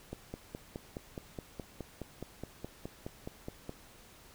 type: click train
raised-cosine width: 2 ms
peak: -26 dBFS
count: 18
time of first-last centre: 0.13-3.694 s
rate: 4.77 Hz
effects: pink hiss -57 dBFS RMS until 4.34 s